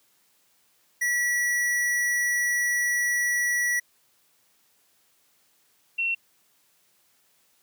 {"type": "tone pair in turn", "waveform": ["square", "sine"], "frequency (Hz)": [1941, 2719], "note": ["B6", "F7"], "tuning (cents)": [-31, -47], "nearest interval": "tritone", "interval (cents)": 584, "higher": "second", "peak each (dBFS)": -23, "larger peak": "neither", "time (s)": [[1.01, 3.8], [5.98, 6.15]], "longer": "first", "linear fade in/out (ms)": 10, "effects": ["white hiss -65 dBFS RMS until 7.62 s", "high-pass 100 Hz 12 dB/octave"]}